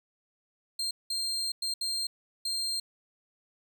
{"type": "tone bursts at uneven times", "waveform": "35% pulse", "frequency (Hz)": 4186, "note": "C8", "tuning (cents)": 0, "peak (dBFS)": -28, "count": 5, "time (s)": [[0.79, 0.91], [1.1, 1.52], [1.62, 1.74], [1.81, 2.07], [2.45, 2.8]], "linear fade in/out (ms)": 5, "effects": []}